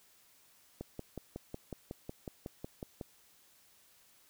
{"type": "click train", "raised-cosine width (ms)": 2, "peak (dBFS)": -27, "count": 13, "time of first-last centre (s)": [0.81, 3.012], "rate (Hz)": 5.45, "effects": ["white hiss -65 dBFS RMS until 4.29 s"]}